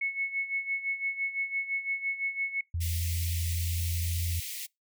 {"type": "tone with tremolo", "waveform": "sine", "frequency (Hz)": 2200, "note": "C#7", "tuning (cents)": -14, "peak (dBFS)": -26, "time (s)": [0.01, 2.61], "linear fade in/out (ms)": 5, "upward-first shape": "sine", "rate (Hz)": 5.9, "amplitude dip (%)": 75}
{"type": "tone with pitch glide", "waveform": "sine", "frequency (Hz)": [84.4, 84.94], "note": ["E2", "F2"], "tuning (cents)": [41, -48], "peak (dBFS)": -28, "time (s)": [2.74, 4.4], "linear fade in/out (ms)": 5, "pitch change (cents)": 11, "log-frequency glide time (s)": [3.71, 3.82]}
{"type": "high-pass noise", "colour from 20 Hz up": "white", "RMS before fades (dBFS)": -38, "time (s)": [2.8, 4.67], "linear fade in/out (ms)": 20, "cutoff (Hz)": 1900, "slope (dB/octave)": 96}
{"effects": ["noise-tail reverb RT60 0.2 s tail -26 dB re dry"]}